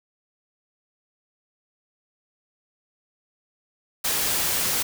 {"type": "noise", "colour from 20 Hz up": "white", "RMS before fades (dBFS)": -24, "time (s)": [4.04, 4.83], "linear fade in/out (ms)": 10, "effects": []}